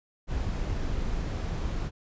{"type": "noise", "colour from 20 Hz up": "brown", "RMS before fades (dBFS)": -30, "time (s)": [0.27, 1.91], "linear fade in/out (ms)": 50, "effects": ["resampled to 16000 Hz"]}